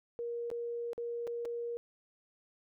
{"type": "tone with dropouts", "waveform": "sine", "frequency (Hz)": 472.1, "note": "A#4", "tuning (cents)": 22, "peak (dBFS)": -35, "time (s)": [0.19, 1.77], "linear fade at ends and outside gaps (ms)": 0, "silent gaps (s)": [[0.502, 0.514], [0.932, 0.979], [1.27, 1.275], [1.451, 1.455]], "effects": []}